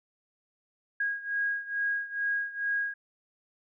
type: beating tone pair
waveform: sine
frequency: 1639 / 1641.3 Hz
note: G#6 / G#6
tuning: -23 / -21 cents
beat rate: 2.3 Hz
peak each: -30 / -33 dBFS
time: 1-2.94 s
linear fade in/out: 5 ms
effects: none